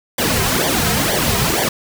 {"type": "noise with flanger", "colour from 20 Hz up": "pink", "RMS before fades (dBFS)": -17, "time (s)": [0.18, 1.69], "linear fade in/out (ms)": 5, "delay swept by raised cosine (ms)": [0.75, 3.55], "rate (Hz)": 2.1, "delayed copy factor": -0.9, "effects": []}